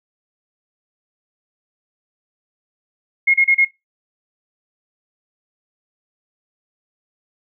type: tone bursts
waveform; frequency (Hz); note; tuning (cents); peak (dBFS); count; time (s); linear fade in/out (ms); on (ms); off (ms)
sine; 2154; C7; +50; -10; 4; 3.27-3.65; 10; 71; 32
effects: noise-tail reverb RT60 0.2 s tail -18 dB re dry